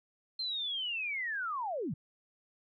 sine linear sweep, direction down, 4186 to 115.6 Hz, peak -33 dBFS, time 0.39-1.94 s, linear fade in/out 5 ms, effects none

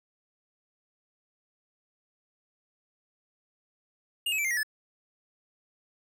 square tone with pitch steps, 2832 / 2567 / 2327 / 2109 / 1912.1 / 1733.3 Hz, F7 / E7 / D7 / C7 / A#6 / A6, +23 / -47 / -17 / +13 / +43 / -26 cents, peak -27 dBFS, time 4.26-4.632 s, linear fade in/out 5 ms, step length 62 ms, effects none

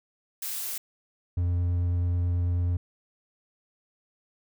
blue noise, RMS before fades -33 dBFS, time 0.42-0.78 s, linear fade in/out 5 ms
triangle tone with vibrato, 87.8 Hz, F2, 10 cents sharp, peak -21 dBFS, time 1.37-2.77 s, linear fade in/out 5 ms, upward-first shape triangle, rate 9.2 Hz, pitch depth 11 cents each way
effects none

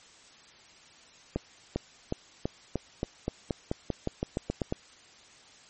accelerating click train, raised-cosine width 2 ms, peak -15 dBFS, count 16, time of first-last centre 1.36-4.724 s, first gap 400 ms, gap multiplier 0.91, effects white hiss -55 dBFS RMS until 5.69 s + MP3 32 kbps

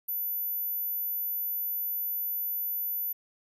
sine tone, 14000 Hz, A9, 10 cents flat, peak -29 dBFS, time 0.08-3.13 s, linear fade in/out 10 ms, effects none

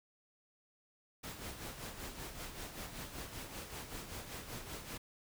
pink noise with tremolo, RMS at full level -44 dBFS, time 1.23-4.98 s, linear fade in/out 10 ms, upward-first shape sine, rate 5.2 Hz, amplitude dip 55%, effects none

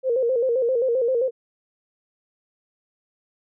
sine tone with vibrato, 493.9 Hz, B4, in tune, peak -18 dBFS, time 0.03-1.31 s, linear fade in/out 50 ms, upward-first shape square, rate 7.6 Hz, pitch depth 93 cents each way, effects none

